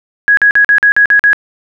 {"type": "tone bursts", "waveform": "sine", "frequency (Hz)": 1663, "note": "G#6", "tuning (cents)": 2, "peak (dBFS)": -4, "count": 8, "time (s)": [0.28, 1.331], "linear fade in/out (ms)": 0, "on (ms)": 92, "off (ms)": 45, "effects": []}